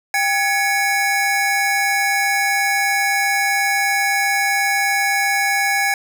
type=tone cluster; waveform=square; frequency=793 / 1684 / 2216 Hz; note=G5 / G#6 / C#7; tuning=+20 / +24 / -1 cents; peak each=-21 dBFS; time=0.14-5.94 s; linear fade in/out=2 ms; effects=none